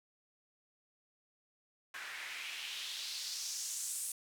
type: noise with band-pass filter sweep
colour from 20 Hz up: white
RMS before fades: -42 dBFS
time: 1.94-4.12 s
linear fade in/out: 2 ms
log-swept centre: 1600 to 9400 Hz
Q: 2.3
effects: none